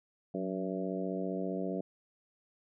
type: harmonic tone with a mistuned harmonic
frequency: 95 Hz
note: F#2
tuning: 46 cents sharp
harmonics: 2 / 3 / 4 / 5 / 6 / 7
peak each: -37 / -39 / -40 / -41 / -42 / -42 dBFS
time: 0.34-1.81 s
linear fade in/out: 5 ms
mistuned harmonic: 2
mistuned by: -50 cents
effects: none